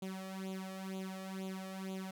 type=tone with flanger; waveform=sawtooth; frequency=190 Hz; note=F#3; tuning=46 cents sharp; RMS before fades=-43 dBFS; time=0.02-2.11 s; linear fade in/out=5 ms; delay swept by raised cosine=0.28 to 1.68 ms; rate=2.1 Hz; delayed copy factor=+0.8; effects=none